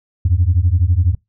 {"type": "beating tone pair", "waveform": "sine", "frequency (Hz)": [82.41, 94.41], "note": ["E2", "F#2"], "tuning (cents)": [0, 35], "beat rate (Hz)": 12, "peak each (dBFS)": -13, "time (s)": [0.25, 1.15], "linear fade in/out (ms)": 5, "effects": ["noise-tail reverb RT60 0.2 s tail -26 dB re dry", "tanh soft clip ceiling -5 dBFS"]}